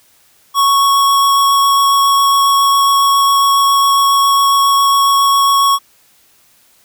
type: tone with vibrato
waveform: square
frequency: 1108.7 Hz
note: C#6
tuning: in tune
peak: -9 dBFS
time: 0.54-5.79 s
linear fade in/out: 50 ms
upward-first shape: triangle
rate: 7.3 Hz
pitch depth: 9 cents each way
effects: white hiss -51 dBFS RMS until 6.84 s